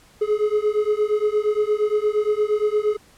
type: beating tone pair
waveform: triangle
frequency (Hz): 418.1 / 426.7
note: G#4 / G#4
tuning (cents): +12 / +47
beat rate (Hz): 8.6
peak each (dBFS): -19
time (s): 0.21-2.97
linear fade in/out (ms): 10
effects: pink hiss -53 dBFS RMS until 3.17 s + low-pass 12000 Hz 12 dB/octave

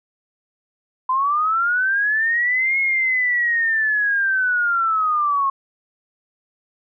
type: linear two-way sweep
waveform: sine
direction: up then down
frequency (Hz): 1016 to 2173 to 1079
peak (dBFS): -16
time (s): 1.09-5.5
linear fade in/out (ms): 5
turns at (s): 2.79
effects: none

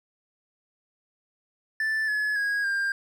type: tone with pitch steps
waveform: triangle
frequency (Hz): 1760 / 1704 / 1649.7 / 1597.2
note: A6 / G#6 / G#6 / G6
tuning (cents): 0 / +44 / -12 / +32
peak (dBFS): -22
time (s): 1.8-2.92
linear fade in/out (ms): 2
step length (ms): 280
effects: none

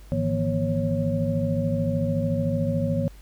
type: tone cluster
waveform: sine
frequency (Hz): 104 / 155.8 / 169.4 / 239.2 / 550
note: G#2 / D#3 / E3 / A#3 / C#5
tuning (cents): +3 / +3 / +48 / +45 / -14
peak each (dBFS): -28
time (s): 0.12-3.08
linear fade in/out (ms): 0
effects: added 50 Hz sine -43 dBFS peak until 3.21 s + pink hiss -55 dBFS RMS until 3.21 s

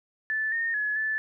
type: tone with pitch steps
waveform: sine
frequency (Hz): 1750 / 1834 / 1700 / 1746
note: A6 / A#6 / G#6 / A6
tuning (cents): -10 / -29 / +40 / -14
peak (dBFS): -25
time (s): 0.3-1.18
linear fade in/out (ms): 0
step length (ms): 220
effects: none

